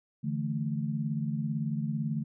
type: chord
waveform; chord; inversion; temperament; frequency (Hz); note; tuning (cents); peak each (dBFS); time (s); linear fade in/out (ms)
sine; D suspended second; none; equal; 146.83 / 164.81 / 220; D3 / E3 / A3; 0 / 0 / 0; -32 / -35 / -33; 0.23-2.24; 20
effects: none